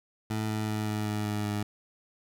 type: tone with pitch steps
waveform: 20% pulse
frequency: 108.9 / 108.09 / 107.28 / 106.47 / 105.68 / 104.89 / 104.1 Hz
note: A2 / A2 / A2 / G#2 / G#2 / G#2 / G#2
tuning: -17 / -30 / -43 / +44 / +31 / +18 / +5 cents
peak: -24 dBFS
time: 0.3-1.63 s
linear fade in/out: 5 ms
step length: 190 ms
effects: none